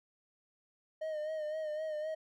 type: tone with vibrato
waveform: triangle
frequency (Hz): 618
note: D#5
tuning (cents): -12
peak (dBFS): -33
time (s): 1.01-2.15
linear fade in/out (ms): 10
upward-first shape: sine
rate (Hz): 3.9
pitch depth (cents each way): 45
effects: none